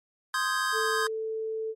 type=chord; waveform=square; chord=Ab major seventh; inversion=first; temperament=equal; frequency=1046.5 / 1244.5 / 1568 / 1661.2 Hz; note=C6 / Eb6 / G6 / Ab6; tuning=0 / 0 / 0 / 0 cents; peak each=-32 dBFS; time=0.34-1.07 s; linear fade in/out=2 ms
type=tone; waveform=sine; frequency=441.6 Hz; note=A4; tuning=6 cents sharp; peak=-29 dBFS; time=0.72-1.75 s; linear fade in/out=50 ms
effects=low-pass 11000 Hz 12 dB/octave + MP3 64 kbps